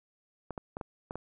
clicks, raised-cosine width 1 ms, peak -23 dBFS, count 6, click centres 0.507 / 0.578 / 0.769 / 0.812 / 1.109 / 1.156 s, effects none

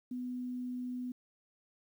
sine tone with quantisation, 249.2 Hz, B3, 16 cents sharp, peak -36 dBFS, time 0.11-1.12 s, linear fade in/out 5 ms, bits 11, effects none

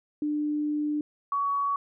sine tone pair in turn, 298.2 / 1125.9 Hz, D4 / C#6, +27 / +27 cents, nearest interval octave + major seventh, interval 2300 cents, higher second, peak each -25 / -24 dBFS, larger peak second, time 0.22-1.01 / 1.32-1.76 s, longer first, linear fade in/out 2 ms, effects none

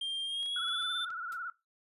triangle tone with pitch glide, 3190 to 3540 Hz, G7 to A7, +30 to +10 cents, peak -31 dBFS, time 0.01-1.05 s, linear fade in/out 5 ms, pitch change +180 cents, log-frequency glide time 0.24-0.94 s
clicks, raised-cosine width 0.2 ms, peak -37 dBFS, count 5, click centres 0.43 / 0.46 / 0.684 / 0.825 / 1.104 s
sine tone with vibrato, 1396.9 Hz, F6, in tune, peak -36 dBFS, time 0.56-1.5 s, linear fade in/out 2 ms, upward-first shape sine, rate 18 Hz, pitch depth 100 cents each way
white noise with exponential decay, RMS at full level -48 dBFS, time 1.32-1.4 s, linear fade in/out 2 ms, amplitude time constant 17 ms
effects noise-tail reverb RT60 0.2 s tail -17 dB re dry + resampled to 32000 Hz

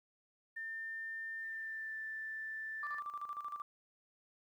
sine tone with pitch glide, 1800 to 1766 Hz, A6 to A6, +39 to +6 cents, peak -40 dBFS, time 0.56-3 s, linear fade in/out 10 ms, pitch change -33 cents, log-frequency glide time 1.38-1.95 s
sine tone with tremolo, 1174.7 Hz, D6, in tune, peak -38 dBFS, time 2.83-3.62 s, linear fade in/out 2 ms, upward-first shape square, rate 13 Hz, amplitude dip 65%
effects tanh soft clip ceiling -30 dBFS + 12-bit

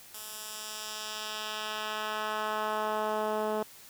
10% pulse tone with band-pass filter sweep, 214.7 Hz, A3, 42 cents flat, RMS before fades -34 dBFS, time 0.14-3.63 s, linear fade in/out 5 ms, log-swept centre 12000 to 460 Hz, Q 0.85, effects white hiss -52 dBFS RMS until 3.89 s

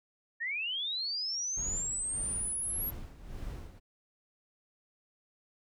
sine linear sweep, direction up, 1770 to 11660 Hz, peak -32 dBFS, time 0.4-2.91 s, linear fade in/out 20 ms
brown noise with tremolo, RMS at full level -40 dBFS, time 1.56-3.8 s, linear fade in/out 20 ms, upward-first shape sine, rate 1.7 Hz, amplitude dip 70%
effects none

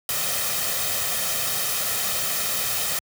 white noise with comb filter, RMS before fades -25 dBFS, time 0.09-2.99 s, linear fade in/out 2 ms, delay 1.6 ms, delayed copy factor +0.6, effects high-pass 80 Hz 12 dB/octave

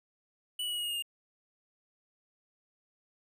square tone with pitch steps, 2960 / 2936 / 2913 / 2889 / 2866 / 2843 / 2820 Hz, F#7 / F#7 / F#7 / F#7 / F7 / F7 / F7, 0 / -14 / -28 / -42 / +44 / +30 / +16 cents, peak -33 dBFS, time 0.59-1.024 s, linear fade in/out 5 ms, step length 62 ms, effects none

